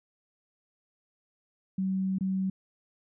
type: tone with dropouts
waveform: sine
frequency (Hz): 190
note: F#3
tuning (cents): +46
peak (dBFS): -26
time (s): 1.78-2.5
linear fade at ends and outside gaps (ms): 5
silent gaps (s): 2.185-2.208
effects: none